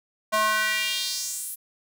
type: tone with high-pass filter sweep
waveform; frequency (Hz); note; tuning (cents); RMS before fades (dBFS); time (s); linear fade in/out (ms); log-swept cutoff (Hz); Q
square; 215.2; A3; -38; -26; 0.32-1.56; 20; 810 to 12000; 2.5
effects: none